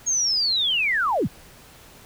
sine linear sweep, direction down, 6630 to 48.79 Hz, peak -19 dBFS, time 0.06-1.28 s, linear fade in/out 20 ms, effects pink hiss -48 dBFS RMS until 2.05 s

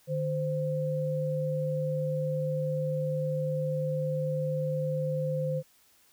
sine tone pair together, 151.47 / 519 Hz, D#3 / C5, -46 / -14 cents, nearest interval octave + major sixth, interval 2132 cents, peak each -30 / -30 dBFS, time 0.07-5.63 s, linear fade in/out 50 ms, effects white hiss -63 dBFS RMS until 6.12 s

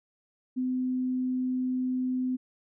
sine tone, 254.9 Hz, C4, 45 cents flat, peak -26 dBFS, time 0.56-2.37 s, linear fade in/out 20 ms, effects none

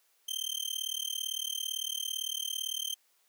sawtooth tone with amplitude modulation, 3136 Hz, G7, in tune, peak -26 dBFS, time 0.28-2.95 s, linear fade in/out 10 ms, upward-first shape sine, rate 37.8 Hz, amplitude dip 100%, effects white hiss -70 dBFS RMS until 3.28 s + high-pass 400 Hz 12 dB/octave

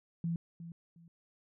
sine tone with echo, 168 Hz, E3, 33 cents sharp, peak -31 dBFS, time 0.24-0.36 s, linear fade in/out 2 ms, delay 360 ms, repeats 2, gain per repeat -12 dB, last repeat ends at 1.08 s, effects none

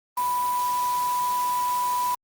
sine tone in noise, 987.8 Hz, B5, in tune, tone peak -22 dBFS, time 0.17-2.15 s, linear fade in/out 5 ms, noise white, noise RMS -36 dBFS, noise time 0.17-2.15 s, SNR +11 dB, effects Opus 32 kbps

